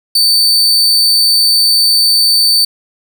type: tone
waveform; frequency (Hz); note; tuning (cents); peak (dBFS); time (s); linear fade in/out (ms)
40% pulse; 4554; C#8; +46; -6; 0.15-2.65; 5
effects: none